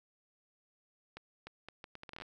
accelerating click train, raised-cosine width 0.3 ms, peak -30 dBFS, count 13, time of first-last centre 1.17-2.221 s, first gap 300 ms, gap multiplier 0.72, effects none

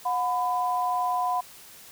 sine tone pair together, 725 / 1002.7 Hz, F#5 / B5, -35 / +26 cents, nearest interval tritone, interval 561 cents, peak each -26 dBFS, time 0.05-1.41 s, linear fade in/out 10 ms, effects white hiss -48 dBFS RMS until 1.91 s

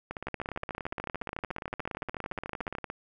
two click trains, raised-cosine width 0.5 ms, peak -19 / -20 dBFS, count 35 / 49, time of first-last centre 0.27-2.752 / 0.11-2.901 s, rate 13.7 / 17.2 Hz, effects none

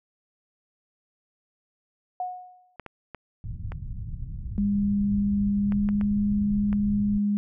sine tone with exponential decay, 729 Hz, F#5, 26 cents flat, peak -25 dBFS, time 2.2-2.76 s, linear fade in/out 2 ms, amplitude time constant 120 ms
clicks, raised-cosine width 0.5 ms, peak -23 dBFS, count 8, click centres 2.797 / 2.863 / 3.147 / 3.72 / 5.722 / 5.889 / 6.012 / 6.729 s
pink low-pass noise, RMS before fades -34 dBFS, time 3.44-7.18 s, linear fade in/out 2 ms, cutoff 140 Hz, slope 24 dB/octave
sine tone with pitch glide, 202.4 to 205 Hz, G#3 to G#3, -44 to -22 cents, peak -21 dBFS, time 4.58-7.37 s, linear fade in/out 0 ms, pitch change +22 cents, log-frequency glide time 5.66-5.92 s
effects none

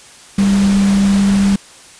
sine tone in noise, 197.8 Hz, G3, 16 cents sharp, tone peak -9 dBFS, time 0.38-1.56 s, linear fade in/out 5 ms, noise pink, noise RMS -24 dBFS, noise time 0.38-1.56 s, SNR +12 dB, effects white hiss -40 dBFS RMS until 1.99 s + resampled to 22050 Hz

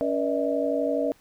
sine tone cluster, 279.9 / 482.3 / 594 / 646 Hz, C#4 / B4 / D5 / E5, +17 / -41 / +20 / -35 cents, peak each -28 dBFS, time 0.01-1.12 s, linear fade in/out 0 ms, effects pink hiss -59 dBFS RMS until 1.2 s

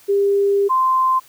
sine tone pair in turn, 400 / 1040.5 Hz, G4 / C6, +35 / -10 cents, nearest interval octave + perfect fourth, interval 1655 cents, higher second, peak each -13 dBFS, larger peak neither, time 0.08-0.69 / 0.69-1.2 s, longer first, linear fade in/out 20 ms, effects white hiss -49 dBFS RMS until 1.28 s

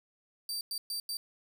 sawtooth tone bursts at uneven times, 4659 Hz, D8, 15 cents flat, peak -31 dBFS, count 4, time 0.49-0.61 / 0.71-0.78 / 0.9-1 / 1.09-1.17 s, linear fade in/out 2 ms, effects none

